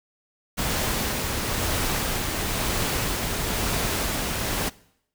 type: noise with tremolo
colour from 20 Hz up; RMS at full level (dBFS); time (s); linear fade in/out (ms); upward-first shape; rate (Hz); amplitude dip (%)
pink; -25; 0.57-4.7; 20; sine; 1; 25
effects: noise-tail reverb RT60 0.7 s tail -21 dB re dry